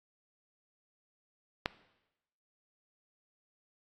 click, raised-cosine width 0.3 ms, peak -13 dBFS, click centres 1.659 s, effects noise-tail reverb RT60 0.9 s tail -18 dB re dry + AAC 32 kbps

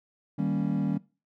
triangle chord, Eb dominant seventh, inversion none, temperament equal, 155.56 / 196 / 233.1 / 277.2 Hz, Eb3 / G3 / Bb3 / Db4, 0 / 0 / 0 / 0 cents, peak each -28 / -27 / -30 / -29 dBFS, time 0.38-0.98 s, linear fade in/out 10 ms, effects noise-tail reverb RT60 0.3 s tail -20 dB re dry + tanh soft clip ceiling -14 dBFS

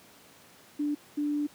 sine tone bursts at uneven times, 293.7 Hz, D4, in tune, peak -26 dBFS, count 2, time 0.79-0.95 / 1.17-1.47 s, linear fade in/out 10 ms, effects pink hiss -55 dBFS RMS until 1.54 s + high-pass 150 Hz 12 dB/octave

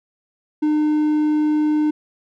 triangle tone, 303.2 Hz, D#4, 45 cents flat, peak -13 dBFS, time 0.62-1.91 s, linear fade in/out 10 ms, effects none

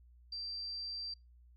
sine tone, 4699 Hz, D8, in tune, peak -39 dBFS, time 0.32-1.14 s, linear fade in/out 5 ms, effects noise-tail reverb RT60 0.2 s tail -25 dB re dry + added 60 Hz sine -58 dBFS peak until 1.56 s

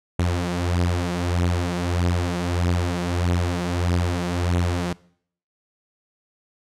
sawtooth beating tone pair, 87.31 / 88.91 Hz, F2 / F2, 0 / +31 cents, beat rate 1.6 Hz, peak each -18 / -21 dBFS, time 0.19-4.93 s, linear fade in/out 5 ms, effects noise-tail reverb RT60 0.6 s tail -22 dB re dry + low-pass 9000 Hz 12 dB/octave

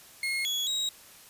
35% pulse tone with pitch steps, 2154 / 3363 / 3814 Hz, C7 / G#7 / A#7, +50 / +21 / +39 cents, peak -26 dBFS, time 0.23-0.89 s, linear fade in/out 2 ms, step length 220 ms, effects white hiss -52 dBFS RMS until 1.29 s + resampled to 32000 Hz

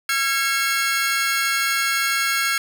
sawtooth tone cluster, 1359 / 1641 / 2184 Hz, F6 / G#6 / C#7, -48 / -21 / -26 cents, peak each -20 dBFS, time 0.09-2.58 s, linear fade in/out 2 ms, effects none

